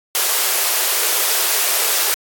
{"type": "high-pass noise", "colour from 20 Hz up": "white", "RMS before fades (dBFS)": -17, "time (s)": [0.15, 2.14], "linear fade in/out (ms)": 0, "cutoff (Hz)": 350, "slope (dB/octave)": 96, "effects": ["AAC 64 kbps"]}